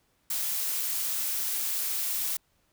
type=noise; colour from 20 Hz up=blue; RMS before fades=-30 dBFS; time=0.3-2.37 s; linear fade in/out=5 ms; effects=pink hiss -70 dBFS RMS until 2.72 s